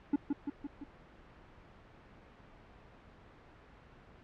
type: tone with echo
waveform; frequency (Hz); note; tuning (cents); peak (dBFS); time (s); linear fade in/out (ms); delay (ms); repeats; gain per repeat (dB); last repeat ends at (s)
triangle; 286.3; D4; -44; -23; 0.13-0.16; 5; 170; 4; -4; 0.84
effects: pink hiss -57 dBFS RMS until 4.23 s + low-pass 2000 Hz 12 dB/octave